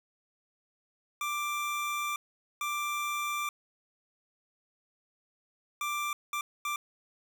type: tone bursts at uneven times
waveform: 25% pulse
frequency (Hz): 1179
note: D6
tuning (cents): +6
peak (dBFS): -27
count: 5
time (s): 1.21-2.16 / 2.61-3.49 / 5.81-6.13 / 6.33-6.41 / 6.65-6.76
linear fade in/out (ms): 2
effects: none

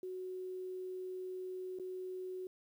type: tone with dropouts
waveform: sine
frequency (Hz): 370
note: F#4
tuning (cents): 0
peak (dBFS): -40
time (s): 0.03-2.47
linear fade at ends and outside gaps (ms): 2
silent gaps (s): 1.788-1.797
effects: 11-bit

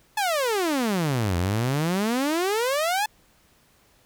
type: exponential two-way sweep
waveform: sawtooth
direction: down then up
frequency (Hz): 874 to 83.9 to 874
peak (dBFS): -18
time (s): 0.17-3.06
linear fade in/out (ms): 5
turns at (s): 1.37
effects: pink hiss -60 dBFS RMS until 4.05 s

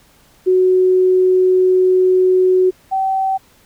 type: tone pair in turn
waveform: sine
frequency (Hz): 370 / 768.3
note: F#4 / G5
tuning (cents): 0 / -35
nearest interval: octave + minor second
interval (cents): 1265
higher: second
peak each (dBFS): -9 / -14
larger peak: first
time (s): 0.46-2.71 / 2.91-3.38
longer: first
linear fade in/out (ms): 20
effects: pink hiss -51 dBFS RMS until 3.65 s

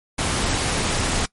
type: noise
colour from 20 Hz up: pink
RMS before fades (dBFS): -22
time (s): 0.18-1.26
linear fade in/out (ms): 10
effects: noise-tail reverb RT60 0.1 s tail -21 dB re dry + MP3 48 kbps

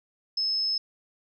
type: tone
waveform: sine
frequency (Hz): 5200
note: E8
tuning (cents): -24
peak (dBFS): -24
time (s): 0.37-0.78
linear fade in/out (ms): 5
effects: none

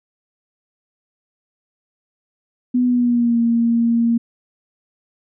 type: tone with pitch glide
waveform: sine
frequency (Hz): 248.1 to 232.8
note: B3 to A#3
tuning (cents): +8 to -2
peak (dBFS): -13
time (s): 2.74-4.18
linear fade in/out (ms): 10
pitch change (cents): -110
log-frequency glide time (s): 2.85-3.39
effects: none

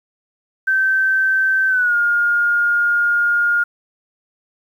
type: tone with pitch glide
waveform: sine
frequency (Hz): 1548 to 1419.5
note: G6 to F6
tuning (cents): -22 to +28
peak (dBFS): -13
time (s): 0.67-3.64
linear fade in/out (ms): 10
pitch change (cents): -150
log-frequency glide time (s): 1.68-1.95
effects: 8-bit

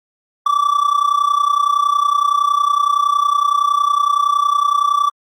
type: tone with amplitude modulation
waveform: triangle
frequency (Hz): 1159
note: D6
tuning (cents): -23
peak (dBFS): -7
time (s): 0.46-5.1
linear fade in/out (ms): 5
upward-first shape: sine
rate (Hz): 30.8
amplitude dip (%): 80
effects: Opus 48 kbps

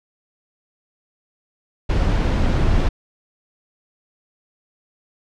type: noise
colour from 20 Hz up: brown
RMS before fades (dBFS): -17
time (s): 1.89-2.89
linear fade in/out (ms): 10
effects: low-pass 5000 Hz 12 dB/octave

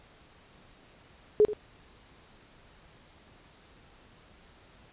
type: tone with echo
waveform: sine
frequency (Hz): 422.3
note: G#4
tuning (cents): +29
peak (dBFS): -16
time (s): 1.4-1.45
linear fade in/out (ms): 0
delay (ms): 83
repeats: 1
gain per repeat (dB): -14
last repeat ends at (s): 1.533
effects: pink hiss -57 dBFS RMS until 4.92 s + resampled to 8000 Hz

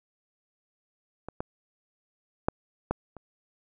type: clicks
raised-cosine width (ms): 1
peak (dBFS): -23 / -17 / -9 / -12 / -29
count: 5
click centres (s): 1.286 / 1.405 / 2.485 / 2.91 / 3.167
effects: none

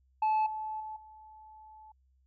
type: tone with level steps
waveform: sine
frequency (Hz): 866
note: A5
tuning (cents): -28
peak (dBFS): -22 / -34 / -38 / -50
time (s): 0.22-1.92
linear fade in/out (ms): 5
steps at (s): 0.46 / 0.8 / 0.96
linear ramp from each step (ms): 5
effects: tanh soft clip ceiling -24 dBFS + added 65 Hz sine -65 dBFS peak until 2.26 s

